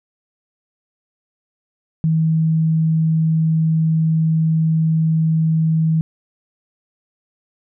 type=tone; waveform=sine; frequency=160.2 Hz; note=E3; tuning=49 cents flat; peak=-13 dBFS; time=2.04-6.01 s; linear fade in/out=0 ms; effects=none